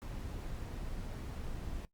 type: noise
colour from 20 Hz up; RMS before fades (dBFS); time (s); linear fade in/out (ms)
brown; -41; 0.02-1.85; 0
effects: noise-tail reverb RT60 0.1 s tail -19 dB re dry + Opus 48 kbps